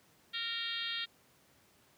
harmonic tone, 462.3 Hz, A#4, 14 cents flat, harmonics 3 / 4 / 5 / 6 / 7 / 8 / 9 / 10, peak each -46 / -43 / -47 / -45 / -40 / -40 / -46 / -51 dBFS, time 0.33-1.06 s, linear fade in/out 20 ms, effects pink hiss -66 dBFS RMS until 1.97 s + high-pass 100 Hz 12 dB/octave

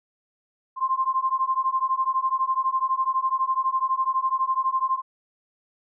sine beating tone pair, 1046.5 / 1058.5 Hz, C6 / C6, 0 / +20 cents, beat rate 12 Hz, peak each -24 dBFS, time 0.76-5.02 s, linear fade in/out 50 ms, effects none

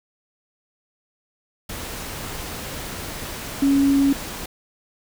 sine tone in noise, 277.2 Hz, C#4, in tune, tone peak -14 dBFS, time 3.62-4.13 s, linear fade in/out 5 ms, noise pink, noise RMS -32 dBFS, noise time 1.69-4.46 s, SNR +15 dB, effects none

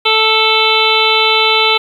harmonic tone, 440 Hz, A4, in tune, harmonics 1 / 2 / 3 / 5 / 6 / 7 / 8 / 9, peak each -17 / -17 / -17 / -17 / -17 / -17 / -17 / -17 dBFS, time 0.05-1.78 s, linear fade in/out 10 ms, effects 7-bit

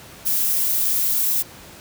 violet noise, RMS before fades -20 dBFS, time 0.25-1.43 s, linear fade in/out 20 ms, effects pink hiss -42 dBFS RMS until 1.8 s + high-pass 60 Hz 12 dB/octave

